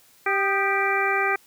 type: harmonic tone with a mistuned harmonic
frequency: 392 Hz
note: G4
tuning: in tune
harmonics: 1 / 2 / 3 / 4 / 5 / 6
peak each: -27 / -27 / -27 / -27 / -27 / -27 dBFS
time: 0.26-1.36 s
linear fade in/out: 5 ms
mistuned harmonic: 3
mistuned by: +66 cents
effects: white hiss -56 dBFS RMS until 1.46 s